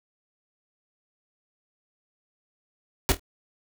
pink noise with echo, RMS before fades -20 dBFS, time 3.09-3.12 s, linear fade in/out 0 ms, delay 25 ms, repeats 3, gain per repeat -11 dB, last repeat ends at 3.195 s, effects none

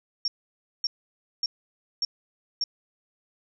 sine tone bursts, 5510 Hz, F8, 24 cents flat, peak -23 dBFS, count 5, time 0.25-2.64 s, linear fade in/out 2 ms, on 30 ms, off 560 ms, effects none

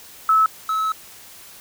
sine / triangle tone pair in turn, 1300 / 1294.7 Hz, E6 / E6, -24 / -32 cents, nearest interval unison, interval 8 cents, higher first, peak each -12 / -17 dBFS, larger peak first, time 0.29-0.46 / 0.69-0.92 s, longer second, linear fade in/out 2 ms, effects white hiss -43 dBFS RMS until 1.6 s

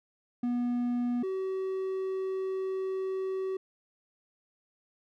triangle tone pair in turn, 243 / 380.1 Hz, B3 / F#4, -28 / +47 cents, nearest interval minor sixth, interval 775 cents, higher second, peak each -25 / -28 dBFS, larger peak first, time 0.43-1.23 / 1.23-3.57 s, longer second, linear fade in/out 5 ms, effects none

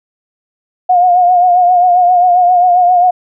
sine tone with vibrato, 717 Hz, F5, 45 cents sharp, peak -5 dBFS, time 0.89-3.11 s, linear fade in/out 10 ms, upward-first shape triangle, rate 7.5 Hz, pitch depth 54 cents each way, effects none

